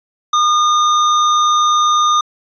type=tone; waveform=square; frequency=1218 Hz; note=D#6; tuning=37 cents flat; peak=-11 dBFS; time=0.33-2.21 s; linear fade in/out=5 ms; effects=resampled to 16000 Hz